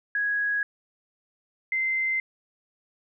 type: tone pair in turn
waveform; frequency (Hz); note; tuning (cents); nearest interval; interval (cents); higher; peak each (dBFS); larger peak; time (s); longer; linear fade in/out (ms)
sine; 1661.2 / 2076; G#6 / C7; 0 / -14; major third; 386; second; -23; neither; 0.15-0.63 / 1.72-2.2; neither; 2
effects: none